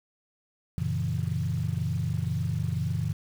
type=chord; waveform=sine; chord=F# dominant seventh; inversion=none; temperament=equal; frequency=92.5 / 116.54 / 138.59 / 164.81 Hz; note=F#2 / A#2 / C#3 / E3; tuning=0 / 0 / 0 / 0 cents; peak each=-31 dBFS; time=0.78-3.13 s; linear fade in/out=0 ms; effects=tanh soft clip ceiling -17 dBFS + 8-bit